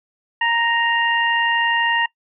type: harmonic tone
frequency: 932 Hz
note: A#5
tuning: 1 cent flat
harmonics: 1 / 2 / 3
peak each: -20 / -19 / -23 dBFS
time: 0.41-2.06 s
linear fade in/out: 5 ms
effects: noise-tail reverb RT60 0.1 s tail -22 dB re dry